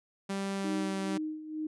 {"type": "tone with pitch glide", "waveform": "sawtooth", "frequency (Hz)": [196, 193.53], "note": ["G3", "G3"], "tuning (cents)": [0, -22], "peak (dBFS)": -28, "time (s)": [0.29, 1.18], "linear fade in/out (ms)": 10, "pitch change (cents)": -22, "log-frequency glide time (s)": [0.55, 0.84]}
{"type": "tone with tremolo", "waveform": "sine", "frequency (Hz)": 310, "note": "D#4", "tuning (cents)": -6, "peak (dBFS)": -31, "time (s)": [0.64, 1.67], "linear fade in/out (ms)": 5, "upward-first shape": "sine", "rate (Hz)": 2.2, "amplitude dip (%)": 70}
{"effects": ["resampled to 24000 Hz"]}